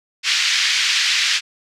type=band-pass noise; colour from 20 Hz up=pink; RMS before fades=-18 dBFS; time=0.23-1.41 s; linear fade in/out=50 ms; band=1900 to 5800 Hz; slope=24 dB/octave; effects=none